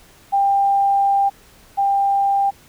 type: tone pair in turn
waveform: sine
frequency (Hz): 794 / 794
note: G5 / G5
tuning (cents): +22 / +22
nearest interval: unison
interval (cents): 0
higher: neither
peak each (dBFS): -13 / -14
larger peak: first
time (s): 0.32-1.3 / 1.77-2.51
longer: first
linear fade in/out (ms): 20
effects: pink hiss -49 dBFS RMS until 2.68 s